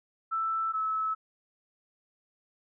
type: tone pair in turn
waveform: sine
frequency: 1324 / 1299.8 Hz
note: E6 / E6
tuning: +7 / -25 cents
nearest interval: unison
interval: 32 cents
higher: first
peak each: -27 dBFS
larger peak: neither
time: 0.31-0.73 / 0.73-1.15 s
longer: neither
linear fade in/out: 20 ms
effects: none